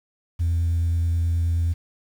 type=tone with vibrato; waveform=sine; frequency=84.3 Hz; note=E2; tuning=39 cents sharp; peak=-17 dBFS; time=0.39-1.74 s; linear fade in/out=20 ms; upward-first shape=triangle; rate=9.4 Hz; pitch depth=14 cents each way; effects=tanh soft clip ceiling -17 dBFS + 8-bit